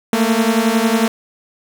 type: beating tone pair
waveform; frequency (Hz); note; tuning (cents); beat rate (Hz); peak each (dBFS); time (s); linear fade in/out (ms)
sawtooth; 220 / 231; A3 / A#3; 0 / -16; 11; -12; 0.13-1.08; 2
effects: 8-bit